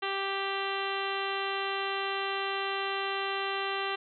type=harmonic tone with a mistuned harmonic; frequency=392 Hz; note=G4; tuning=in tune; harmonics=1 / 2 / 3 / 4 / 5 / 6 / 7 / 8 / 9 / 10; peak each=-36 / -37 / -36 / -40 / -39 / -45 / -39 / -41 / -46 / -45 dBFS; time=0.02-3.96 s; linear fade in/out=10 ms; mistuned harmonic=10; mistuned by=+29 cents; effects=none